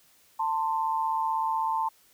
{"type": "tone pair together", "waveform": "sine", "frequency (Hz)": [890.4, 1046.5], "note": ["A5", "C6"], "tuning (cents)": [20, 0], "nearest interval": "minor third", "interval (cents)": 280, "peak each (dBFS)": [-26, -30], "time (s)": [0.39, 1.89], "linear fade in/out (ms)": 10, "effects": ["white hiss -61 dBFS RMS until 2.13 s"]}